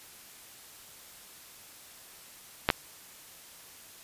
clicks, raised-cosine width 0.3 ms, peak -6 dBFS, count 2, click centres 2.689 / 2.702 s, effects white hiss -51 dBFS RMS until 4.03 s + resampled to 32000 Hz

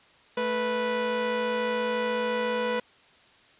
sawtooth tone pair together, 219.1 / 492.3 Hz, A3 / B4, -7 / -6 cents, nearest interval octave + major second, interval 1401 cents, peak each -29 / -22 dBFS, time 0.37-2.8 s, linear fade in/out 5 ms, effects white hiss -57 dBFS RMS until 3.59 s + resampled to 8000 Hz

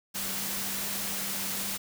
sine tone in noise, 196 Hz, G3, in tune, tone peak -43 dBFS, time 0.14-1.78 s, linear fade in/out 20 ms, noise white, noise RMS -33 dBFS, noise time 0.14-1.78 s, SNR -13 dB, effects none

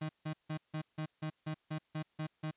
35% pulse tone bursts, 155.56 Hz, D#3, in tune, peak -34 dBFS, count 11, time 0.01-2.512 s, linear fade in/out 10 ms, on 82 ms, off 160 ms, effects white hiss -75 dBFS RMS until 2.56 s + resampled to 8000 Hz

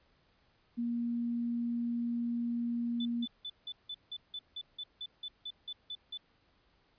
sine tone, 236.5 Hz, A#3, 25 cents sharp, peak -31 dBFS, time 0.77-3.26 s, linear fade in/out 20 ms
sine tone bursts, 3500 Hz, A7, 10 cents flat, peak -38 dBFS, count 15, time 3-6.175 s, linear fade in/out 5 ms, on 53 ms, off 170 ms
effects pink hiss -70 dBFS RMS until 6.98 s + resampled to 11025 Hz

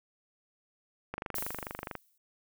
click train, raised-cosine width 0.5 ms, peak -21 dBFS, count 21, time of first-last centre 1.14-1.953 s, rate 24.6 Hz
violet noise with exponential decay, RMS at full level -34 dBFS, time 1.35-2.18 s, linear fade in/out 2 ms, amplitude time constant 180 ms
effects none

